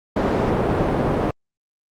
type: low-pass noise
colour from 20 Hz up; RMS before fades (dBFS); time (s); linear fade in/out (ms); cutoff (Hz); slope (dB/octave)
white; -20; 0.16-1.31; 5; 580; 12
effects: Opus 48 kbps